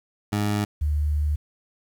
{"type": "tone pair in turn", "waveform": ["20% pulse", "sine"], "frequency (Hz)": [103.83, 74.55], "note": ["G#2", "D2"], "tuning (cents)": [0, 27], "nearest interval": "tritone", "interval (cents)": 573, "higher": "first", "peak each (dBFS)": [-17, -20], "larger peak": "first", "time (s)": [[0.32, 0.65], [0.81, 1.36]], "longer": "second", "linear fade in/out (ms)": 10, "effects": ["9-bit"]}